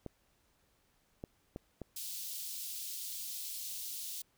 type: clicks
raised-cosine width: 2 ms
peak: -28 dBFS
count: 4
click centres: 0.063 / 1.239 / 1.561 / 1.817 s
type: high-pass noise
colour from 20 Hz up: white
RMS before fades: -42 dBFS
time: 1.96-4.22 s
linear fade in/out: 5 ms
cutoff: 3300 Hz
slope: 24 dB/octave
effects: pink hiss -73 dBFS RMS until 4.37 s